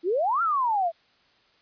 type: exponential two-way sweep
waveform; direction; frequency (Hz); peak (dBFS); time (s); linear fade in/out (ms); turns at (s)
sine; up then down; 320 to 1400 to 645; -21; 0.03-0.92; 50; 0.42
effects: white hiss -62 dBFS RMS until 1.61 s + resampled to 11025 Hz